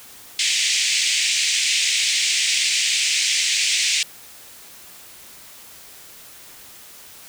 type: band-pass noise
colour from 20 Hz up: pink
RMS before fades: -20 dBFS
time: 0.39-4.03 s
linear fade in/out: 2 ms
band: 2100 to 8400 Hz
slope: 48 dB/octave
effects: white hiss -43 dBFS RMS until 7.28 s